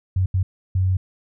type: tone bursts at uneven times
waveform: sine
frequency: 93.3 Hz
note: F#2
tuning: 15 cents sharp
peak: -16 dBFS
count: 3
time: 0.16-0.26 / 0.34-0.43 / 0.75-0.97 s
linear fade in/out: 5 ms
effects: none